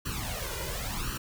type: noise with flanger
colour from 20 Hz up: pink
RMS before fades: -34 dBFS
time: 0.05-1.18 s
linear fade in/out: 10 ms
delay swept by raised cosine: 0.68 to 2.08 ms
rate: 0.94 Hz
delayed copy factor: +0.85
effects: none